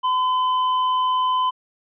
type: tone with tanh clipping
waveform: sine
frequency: 1016 Hz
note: B5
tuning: 49 cents sharp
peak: -19 dBFS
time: 0.03-1.51 s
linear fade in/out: 20 ms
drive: 9 dB
effects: resampled to 8000 Hz